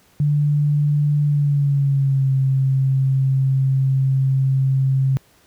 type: tone with pitch glide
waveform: sine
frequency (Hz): 146.83 to 133.87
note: D3 to C3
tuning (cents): 0 to +40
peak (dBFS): -14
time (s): 0.2-5.17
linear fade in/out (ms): 0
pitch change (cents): -160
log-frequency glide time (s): 1.24-2.31
effects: pink hiss -55 dBFS RMS until 5.46 s + high-pass 60 Hz 12 dB/octave